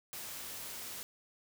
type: noise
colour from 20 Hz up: white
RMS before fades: -44 dBFS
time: 0.13-1.03 s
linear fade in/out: 0 ms
effects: none